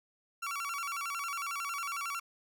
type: tone with vibrato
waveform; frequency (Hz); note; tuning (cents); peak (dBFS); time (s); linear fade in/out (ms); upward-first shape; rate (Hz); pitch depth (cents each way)
30% pulse; 1244.5; D#6; 0; -32; 0.42-2.2; 10; square; 11; 160
effects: none